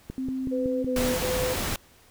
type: click train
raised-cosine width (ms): 3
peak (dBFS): -21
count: 5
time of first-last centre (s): 0.1-0.845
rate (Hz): 5.37
type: tone with pitch glide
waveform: sine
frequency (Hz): 261.6 to 248.2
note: C4 to B3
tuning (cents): 0 to +9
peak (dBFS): -27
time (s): 0.18-1.14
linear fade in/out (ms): 0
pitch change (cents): -91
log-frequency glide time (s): 0.86-1.01
type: tone bursts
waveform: sine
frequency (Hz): 506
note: B4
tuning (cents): +42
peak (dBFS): -26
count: 3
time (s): 0.51-1.546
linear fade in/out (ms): 20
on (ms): 330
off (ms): 23
type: noise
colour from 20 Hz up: pink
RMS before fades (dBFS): -29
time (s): 0.96-1.76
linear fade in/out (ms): 2
effects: pink hiss -56 dBFS RMS until 2.1 s